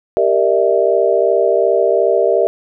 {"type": "chord", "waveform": "sine", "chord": "E half-diminished seventh", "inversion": "first", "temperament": "equal with one note detuned", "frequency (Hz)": [392, 466.2, 596.6, 659.3], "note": ["G4", "Bb4", "D5", "E5"], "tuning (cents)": [0, 0, 27, 0], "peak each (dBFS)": -16, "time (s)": [0.17, 2.47], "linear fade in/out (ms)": 0, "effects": []}